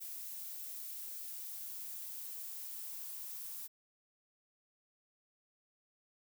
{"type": "noise with high-pass filter sweep", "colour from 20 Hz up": "violet", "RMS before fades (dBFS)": -45, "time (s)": [0, 3.68], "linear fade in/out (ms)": 20, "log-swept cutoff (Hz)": [580, 930], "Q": 3.5, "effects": []}